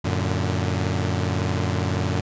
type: chord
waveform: sawtooth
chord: Gb augmented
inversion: none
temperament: equal with one note detuned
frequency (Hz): 92.5 / 114.27 / 146.83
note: Gb2 / Bb2 / D3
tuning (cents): 0 / -34 / 0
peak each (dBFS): -20 / -23 / -24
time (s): 0.04-2.21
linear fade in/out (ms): 10
effects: resampled to 16000 Hz